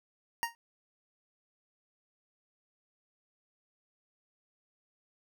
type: tone with exponential decay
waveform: 25% pulse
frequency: 932.3 Hz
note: A#5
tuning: in tune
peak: -22 dBFS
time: 0.43-0.55 s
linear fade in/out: 0 ms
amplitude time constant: 26 ms
effects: none